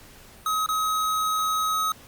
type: tone with dropouts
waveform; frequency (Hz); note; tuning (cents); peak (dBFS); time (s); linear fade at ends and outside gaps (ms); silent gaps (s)
square; 1270; D#6; +35; -23; 0.46-1.92; 2; 0.662-0.688
effects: pink hiss -49 dBFS RMS until 2.07 s + Opus 48 kbps